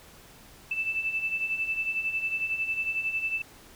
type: beating tone pair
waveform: sine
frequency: 2635 / 2646 Hz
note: E7 / E7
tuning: -1 / +6 cents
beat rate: 11 Hz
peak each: -34 / -28 dBFS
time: 0.71-3.42 s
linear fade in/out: 5 ms
effects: pink hiss -52 dBFS RMS until 3.75 s